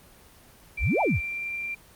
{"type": "tone with pitch glide", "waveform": "sine", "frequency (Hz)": [2349, 2367], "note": ["D7", "D7"], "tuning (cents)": [0, 13], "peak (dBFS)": -29, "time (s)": [0.77, 1.75], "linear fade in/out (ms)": 10, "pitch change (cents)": 13, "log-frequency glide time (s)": [0.96, 1.48]}
{"type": "exponential two-way sweep", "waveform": "sine", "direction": "up then down", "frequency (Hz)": [37.6, 927, 50.2], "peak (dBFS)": -21, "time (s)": [0.79, 1.21], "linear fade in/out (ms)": 50, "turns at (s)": 1.01}
{"effects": ["pink hiss -53 dBFS RMS until 1.95 s", "Opus 24 kbps"]}